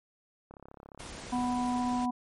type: click train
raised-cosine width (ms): 1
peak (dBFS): -34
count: 35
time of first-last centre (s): 0.51-1.501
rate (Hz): 34.3
type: noise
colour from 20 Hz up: pink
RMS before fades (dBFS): -44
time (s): 0.99-2.06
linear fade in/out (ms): 10
type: harmonic tone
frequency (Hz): 246.9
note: B3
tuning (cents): 0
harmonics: 1 / 3 / 4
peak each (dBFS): -29 / -34 / -35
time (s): 1.32-2.11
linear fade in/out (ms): 10
effects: MP3 48 kbps